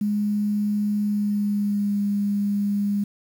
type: tone with pitch glide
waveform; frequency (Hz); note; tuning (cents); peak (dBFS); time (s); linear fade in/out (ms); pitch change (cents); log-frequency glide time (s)
sine; 207.6 to 203.1; G#3 to G#3; 0 to -38; -20; 0.01-3.04; 5; -38; 0.98-2.01
effects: 8-bit